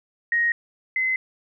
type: tone pair in turn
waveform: sine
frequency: 1875 / 2048 Hz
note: A#6 / C7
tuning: +10 / -38 cents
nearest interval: major second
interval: 152 cents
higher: second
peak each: -18 / -20 dBFS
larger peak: first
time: 0.32-0.52 / 0.96-1.16 s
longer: neither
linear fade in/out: 2 ms
effects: none